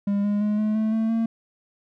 triangle tone with pitch steps, 201.6 / 205.6 / 209.7 / 213.8 / 218.1 / 222.4 / 226.8 Hz, G3 / G#3 / G#3 / A3 / A3 / A3 / A#3, +49 / -17 / +17 / -49 / -15 / +19 / -47 cents, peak -18 dBFS, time 0.07-1.26 s, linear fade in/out 5 ms, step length 170 ms, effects none

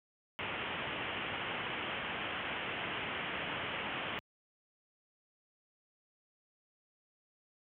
white low-pass noise, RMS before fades -39 dBFS, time 0.39-4.19 s, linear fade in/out 0 ms, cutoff 3200 Hz, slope 96 dB/octave, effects high-pass 80 Hz 12 dB/octave

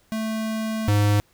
square tone pair in turn, 220 / 103.35 Hz, A3 / G#2, 0 / -8 cents, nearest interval octave + minor second, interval 1308 cents, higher first, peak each -25 / -17 dBFS, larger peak second, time 0.12-0.88 / 0.88-1.2 s, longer first, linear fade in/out 0 ms, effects pink hiss -61 dBFS RMS until 1.33 s

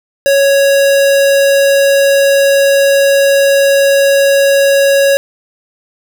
square tone, 554.4 Hz, C#5, in tune, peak -7 dBFS, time 0.26-5.17 s, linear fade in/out 0 ms, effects none

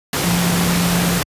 sine tone in noise, 174.61 Hz, F3, in tune, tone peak -16 dBFS, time 0.24-1.19 s, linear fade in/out 2 ms, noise pink, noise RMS -19 dBFS, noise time 0.13-1.23 s, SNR 0 dB, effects high-pass 80 Hz 12 dB/octave + resampled to 32000 Hz

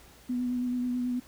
sine tone with vibrato, 247.4 Hz, B3, 3 cents sharp, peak -27 dBFS, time 0.29-1.2 s, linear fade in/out 10 ms, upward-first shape sine, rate 9.2 Hz, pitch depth 20 cents each way, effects added 60 Hz sine -59 dBFS peak until 1.27 s + pink hiss -55 dBFS RMS until 1.27 s

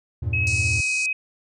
triangle chord, E diminished, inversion none, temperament equal, 82.41 / 98 / 116.54 Hz, E2 / G2 / Bb2, 0 / 0 / 0 cents, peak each -25 dBFS, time 0.22-0.81 s, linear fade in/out 10 ms
sine tone with pitch glide, 2561 to 2527 Hz, D#7 to D#7, +49 to +26 cents, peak -21 dBFS, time 0.33-1.13 s, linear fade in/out 5 ms, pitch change -23 cents, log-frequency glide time 0.45-0.92 s
white band-pass noise, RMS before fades -32 dBFS, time 0.47-1.06 s, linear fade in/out 0 ms, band 4200 to 9000 Hz, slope 96 dB/octave
effects none

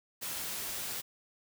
white noise, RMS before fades -38 dBFS, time 0.21-1.02 s, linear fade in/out 20 ms, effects none

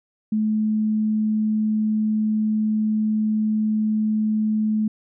sine tone, 215.5 Hz, A3, 36 cents flat, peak -18 dBFS, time 0.32-4.88 s, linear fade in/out 5 ms, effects none

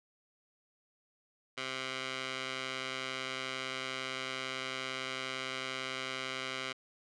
15% pulse tone with band-pass filter, 131.1 Hz, C3, 4 cents sharp, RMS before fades -39 dBFS, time 1.57-6.73 s, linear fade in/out 10 ms, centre 2700 Hz, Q 1.1, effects resampled to 22050 Hz

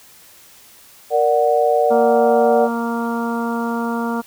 sine chord, Bb augmented, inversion none, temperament equal, 466.2 / 587.3 / 740 Hz, Bb4 / D5 / F#5, 0 / 0 / 0 cents, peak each -17 dBFS, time 1.1-2.69 s, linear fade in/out 50 ms
harmonic tone, 233.1 Hz, A#3, in tune, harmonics 1 / 2 / 3 / 4 / 5 / 6, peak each -21 / -27 / -30 / -27 / -31 / -31 dBFS, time 1.9-4.22 s, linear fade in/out 20 ms
effects white hiss -46 dBFS RMS until 4.26 s

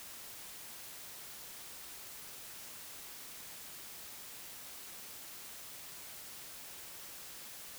silence, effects white hiss -49 dBFS RMS until 7.78 s

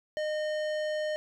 sine tone with tanh clipping, 612 Hz, D#5, 29 cents flat, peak -31 dBFS, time 0.17-1.16 s, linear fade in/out 0 ms, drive 16 dB, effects none

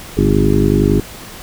harmonic tone with a mistuned harmonic, 50.8 Hz, G#1, 38 cents flat, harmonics 1 / 2 / 3 / 4 / 5 / 6 / 7 / 8, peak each -18 / -18 / -18 / -18 / -18 / -18 / -18 / -18 dBFS, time 0.17-1 s, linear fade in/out 5 ms, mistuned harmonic 3, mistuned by -66 cents, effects pink hiss -33 dBFS RMS until 1.42 s

